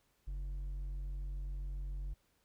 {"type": "tone with hard clipping", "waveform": "sine", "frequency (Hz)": 46.41, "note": "F#1", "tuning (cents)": 6, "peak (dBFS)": -39, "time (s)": [0.27, 2.14], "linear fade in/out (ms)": 10, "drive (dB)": 4, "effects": ["pink hiss -75 dBFS RMS until 2.44 s"]}